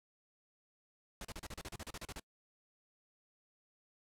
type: noise bursts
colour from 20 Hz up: pink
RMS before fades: -45 dBFS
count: 14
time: 1.21-2.197 s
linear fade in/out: 2 ms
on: 38 ms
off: 35 ms
effects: noise-tail reverb RT60 0.1 s tail -26 dB re dry + low-pass 11000 Hz 12 dB/octave